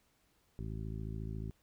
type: harmonic tone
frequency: 54.1 Hz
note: A1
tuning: 29 cents flat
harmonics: 1 / 2 / 3 / 4 / 5 / 6 / 7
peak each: -42 / -42 / -45 / -49 / -54 / -55 / -53 dBFS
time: 0.59-1.51 s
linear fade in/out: 0 ms
effects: pink hiss -73 dBFS RMS until 1.62 s